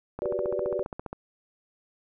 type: click train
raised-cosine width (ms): 1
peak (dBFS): -21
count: 15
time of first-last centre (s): 0.19-1.13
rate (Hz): 14.9
type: chord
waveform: sine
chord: G major seventh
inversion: third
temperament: equal with one note detuned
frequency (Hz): 370 / 392 / 493.9 / 581.6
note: F#4 / G4 / B4 / D5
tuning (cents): 0 / 0 / 0 / -17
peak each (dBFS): -33 / -33 / -32 / -30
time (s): 0.22-0.83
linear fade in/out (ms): 0
effects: none